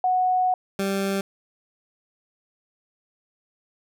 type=tone pair in turn; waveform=sine / 20% pulse; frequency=737 / 195.88 Hz; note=F#5 / G3; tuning=-7 / -1 cents; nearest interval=octave + major seventh; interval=2294 cents; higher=first; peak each=-18 dBFS; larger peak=neither; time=0.04-0.54 / 0.79-1.21 s; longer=first; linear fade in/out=2 ms; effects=none